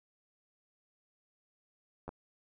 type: clicks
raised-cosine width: 1 ms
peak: -28 / -27 dBFS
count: 2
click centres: 2.08 / 2.091 s
effects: none